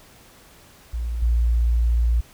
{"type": "tone with level steps", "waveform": "sine", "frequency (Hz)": 58.27, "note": "A#1", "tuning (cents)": 0, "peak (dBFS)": [-23, -15], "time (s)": [0.93, 2.21], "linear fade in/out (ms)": 10, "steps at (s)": 1.22, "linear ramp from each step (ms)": 5, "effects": ["tanh soft clip ceiling -11 dBFS", "pink hiss -50 dBFS RMS until 2.33 s"]}